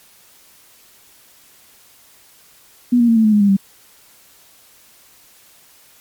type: tone with pitch steps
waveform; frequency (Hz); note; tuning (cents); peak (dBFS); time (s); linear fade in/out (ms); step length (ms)
sine; 244 / 236.4 / 229 / 221.8 / 214.9 / 208.2 / 201.7 / 195.35; B3 / A#3 / A#3 / A3 / A3 / G#3 / G3 / G3; -21 / +24 / -31 / +14 / -41 / +5 / +50 / -6; -9; 2.92-3.568; 10; 81
effects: white hiss -49 dBFS RMS until 6 s + MP3 96 kbps